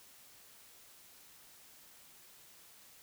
silence, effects white hiss -59 dBFS RMS until 3.02 s

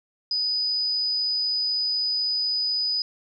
sine tone, 4978 Hz, D#8, in tune, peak -22 dBFS, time 0.31-3.02 s, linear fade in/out 2 ms, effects none

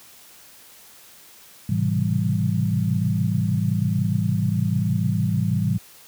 sine tone cluster, 107.8 / 128.9 / 135.4 / 165 / 195 Hz, A2 / C3 / C#3 / E3 / G3, -35 / -26 / -40 / +2 / -9 cents, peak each -23 / -27 / -30 / -24 / -25 dBFS, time 1.69-5.78 s, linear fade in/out 5 ms, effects white hiss -48 dBFS RMS until 6.07 s + high-pass 60 Hz 12 dB/octave

